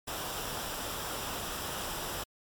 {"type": "noise with comb filter", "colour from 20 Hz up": "pink", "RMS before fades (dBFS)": -37, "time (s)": [0.07, 2.24], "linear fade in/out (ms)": 10, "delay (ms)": 0.46, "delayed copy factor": -0.5, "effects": ["MP3 96 kbps"]}